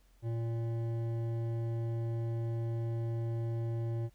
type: tone with hard clipping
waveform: sine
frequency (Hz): 115.4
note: A#2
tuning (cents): -17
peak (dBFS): -34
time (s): 0.22-4.1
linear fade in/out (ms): 50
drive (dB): 11
effects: added 44 Hz sine -62 dBFS peak until 4.14 s + pink hiss -71 dBFS RMS until 4.14 s